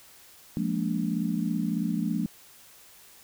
sine chord, Bb dominant seventh, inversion second, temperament just, 174.81 / 209.8 / 233.1 / 291.4 Hz, F3 / Ab3 / Bb3 / D4, +2 / +18 / 0 / -13 cents, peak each -30 / -30 / -31 / -33 dBFS, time 0.57-2.26 s, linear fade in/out 0 ms, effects white hiss -53 dBFS RMS until 3.23 s

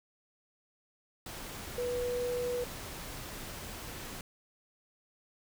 sine tone in noise, 490 Hz, B4, 14 cents flat, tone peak -31 dBFS, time 1.78-2.64 s, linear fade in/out 2 ms, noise pink, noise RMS -43 dBFS, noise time 1.26-4.21 s, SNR +9 dB, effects none

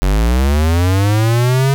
square linear sweep, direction up, 44.6 to 139.1 Hz, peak -11 dBFS, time 0.02-1.74 s, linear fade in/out 0 ms, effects none

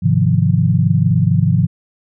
sine chord, F minor seventh, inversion first, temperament equal, 103.83 / 130.81 / 155.56 / 174.61 Hz, Ab2 / C3 / Eb3 / F3, 0 / 0 / 0 / 0 cents, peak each -16 dBFS, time 0.02-1.67 s, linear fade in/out 20 ms, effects none

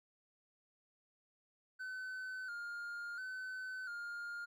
triangle tone with vibrato, 1463 Hz, F#6, 20 cents flat, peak -40 dBFS, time 1.79-4.46 s, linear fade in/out 20 ms, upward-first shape square, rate 0.72 Hz, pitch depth 62 cents each way, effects none

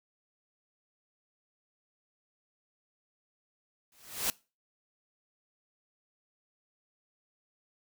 white noise with exponential growth, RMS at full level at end -27 dBFS, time 3.92-4.3 s, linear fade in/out 1 ms, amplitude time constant 82 ms, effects noise-tail reverb RT60 0.3 s tail -22 dB re dry

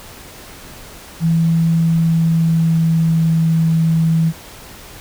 sine tone with pitch glide, 164.81 to 162.63 Hz, E3 to E3, 0 to -23 cents, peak -11 dBFS, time 1.2-4.33 s, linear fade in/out 50 ms, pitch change -23 cents, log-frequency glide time 1.79-3.3 s, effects pink hiss -37 dBFS RMS until 5 s

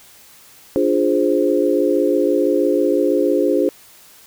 sine chord, D half-diminished seventh, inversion none, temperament equal, 293.7 / 349.2 / 415.3 / 523.3 Hz, D4 / F4 / Ab4 / C5, 0 / 0 / 0 / 0 cents, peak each -19 dBFS, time 0.76-3.69 s, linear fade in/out 0 ms, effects white hiss -46 dBFS RMS until 4.26 s

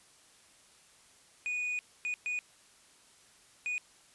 triangle tone bursts at uneven times, 2469 Hz, D#7, 14 cents flat, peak -30 dBFS, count 4, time 1.46-1.79 / 2.05-2.14 / 2.26-2.39 / 3.66-3.78 s, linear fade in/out 0 ms, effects white hiss -61 dBFS RMS until 4.14 s + resampled to 24000 Hz

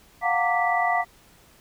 sine tone cluster, 709 / 748 / 913 / 1167 / 1970 Hz, F5 / F#5 / A#5 / D6 / B6, +26 / +19 / -36 / -11 / -5 cents, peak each -23 / -29 / -29 / -28 / -26 dBFS, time 0.21-1.05 s, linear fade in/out 50 ms, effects pink hiss -55 dBFS RMS until 1.6 s

